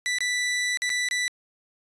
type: tone with dropouts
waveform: sawtooth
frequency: 1975.5 Hz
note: B6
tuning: in tune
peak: -20 dBFS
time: 0.06-1.28 s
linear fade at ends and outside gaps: 0 ms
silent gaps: 0.185-0.206 / 0.772-0.82 / 0.894-0.901 / 1.087-1.111 s
effects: resampled to 22050 Hz